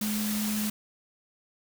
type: tone in noise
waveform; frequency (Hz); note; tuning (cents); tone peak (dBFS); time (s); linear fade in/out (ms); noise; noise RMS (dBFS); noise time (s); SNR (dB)
sine; 211.8; G#3; +34; -28; 0.01-0.7; 5; white; -34; 0.01-0.7; +3
effects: none